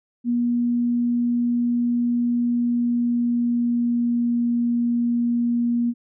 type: tone with pitch glide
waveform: sine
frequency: 240 to 237.8 Hz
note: B3 to A#3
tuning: -49 to +35 cents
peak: -18 dBFS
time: 0.24-5.94 s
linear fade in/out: 50 ms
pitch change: -16 cents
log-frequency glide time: 2.39-4.45 s
effects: none